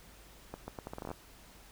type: accelerating click train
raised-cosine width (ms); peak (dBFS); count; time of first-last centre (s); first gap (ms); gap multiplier
1; -26; 12; 0.54-1.114; 140; 0.77
effects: added 50 Hz sine -60 dBFS peak until 1.71 s + pink hiss -57 dBFS RMS until 1.71 s